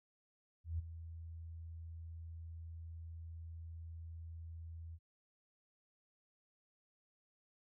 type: tone with ADSR envelope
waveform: sine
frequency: 82.41 Hz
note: E2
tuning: in tune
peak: -34 dBFS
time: 0.64-4.99 s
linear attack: 150 ms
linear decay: 15 ms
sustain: -12 dB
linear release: 50 ms
effects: none